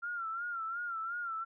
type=tone with vibrato; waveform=sine; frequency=1375 Hz; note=F6; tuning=27 cents flat; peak=-35 dBFS; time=0.02-1.45 s; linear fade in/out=20 ms; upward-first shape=sine; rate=2.8 Hz; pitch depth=79 cents each way; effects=none